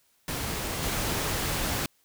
pink noise with level steps, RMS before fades -32 / -29 dBFS, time 0.28-1.86 s, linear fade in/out 2 ms, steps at 0.82 s, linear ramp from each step 20 ms, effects white hiss -67 dBFS RMS until 2.04 s

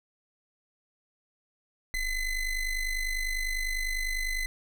square ring-modulated tone, 1025 Hz, C6, 36 cents flat, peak -26 dBFS, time 1.94-4.46 s, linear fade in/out 0 ms, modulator 1000 Hz, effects none

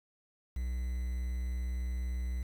triangle tone with quantisation, 61.74 Hz, B1, in tune, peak -30 dBFS, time 0.56-2.43 s, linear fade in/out 5 ms, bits 9, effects none

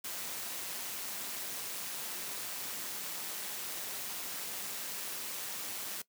white noise with amplitude modulation, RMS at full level -38 dBFS, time 0.04-6.02 s, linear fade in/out 5 ms, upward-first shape sine, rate 192 Hz, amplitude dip 45%, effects noise-tail reverb RT60 0.1 s tail -19 dB re dry + high-pass 150 Hz 12 dB/octave

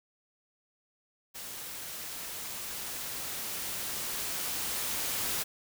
white noise with level ramp, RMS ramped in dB -42 to -32 dBFS, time 1.34-5.44 s, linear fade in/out 20 ms, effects none

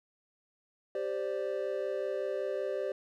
triangle chord, G suspended fourth, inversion none, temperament just, 392 / 522.7 / 588 Hz, G4 / C5 / D5, 0 / -2 / +2 cents, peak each -34 dBFS, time 0.95-2.92 s, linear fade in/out 2 ms, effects none

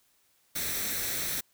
white noise with comb filter, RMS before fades -32 dBFS, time 0.55-1.41 s, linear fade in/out 10 ms, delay 0.51 ms, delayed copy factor +0.55, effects white hiss -68 dBFS RMS until 1.53 s

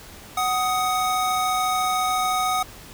square tone pair together, 744 / 1251.3 Hz, F#5 / D#6, +9 / +9 cents, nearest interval major sixth, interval 900 cents, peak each -24 dBFS, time 0.37-2.63 s, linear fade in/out 5 ms, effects pink hiss -43 dBFS RMS until 2.93 s

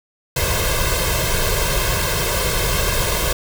pink noise with comb filter, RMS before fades -19 dBFS, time 0.36-3.33 s, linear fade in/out 5 ms, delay 1.9 ms, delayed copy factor +0.9, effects none

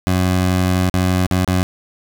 20% pulse tone with dropouts, 91.8 Hz, F#2, 13 cents flat, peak -9 dBFS, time 0.07-1.63 s, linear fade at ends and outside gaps 0 ms, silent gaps 0.897-0.941 / 1.266-1.312 / 1.447-1.477 s, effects none

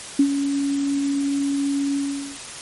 sine tone with ADSR envelope, 280 Hz, C#4, 18 cents sharp, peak -10 dBFS, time 0.19-2.39 s, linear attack 6 ms, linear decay 76 ms, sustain -9 dB, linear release 460 ms, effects white hiss -35 dBFS RMS until 2.61 s + MP3 48 kbps

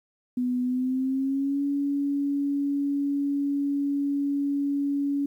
sine tone with pitch glide, 248.8 to 282.5 Hz, B3 to C#4, +13 to +33 cents, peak -23 dBFS, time 0.37-5.26 s, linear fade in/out 5 ms, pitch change +220 cents, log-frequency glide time 0.62-1.62 s, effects 10-bit

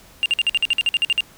sine tone bursts, 2794 Hz, F7, in tune, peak -12 dBFS, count 13, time 0.23-1.206 s, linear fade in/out 0 ms, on 28 ms, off 51 ms, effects tanh soft clip ceiling -13 dBFS + pink hiss -48 dBFS RMS until 1.37 s

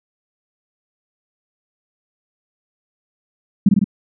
sine tone with echo, 198.5 Hz, G3, 22 cents sharp, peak -6 dBFS, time 3.66-3.69 s, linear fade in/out 5 ms, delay 51 ms, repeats 3, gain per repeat -2 dB, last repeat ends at 3.843 s, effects none

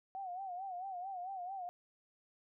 sine tone with vibrato, 745 Hz, F#5, 12 cents sharp, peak -40 dBFS, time 0.15-1.69 s, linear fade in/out 0 ms, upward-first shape sine, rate 4.5 Hz, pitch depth 99 cents each way, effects none

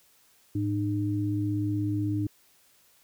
sine tone pair together, 106.6 / 303.6 Hz, G#2 / D#4, +46 / -42 cents, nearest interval octave + tritone, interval 1812 cents, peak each -28 dBFS, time 0.55-2.27 s, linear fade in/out 5 ms, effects white hiss -62 dBFS RMS until 3.03 s

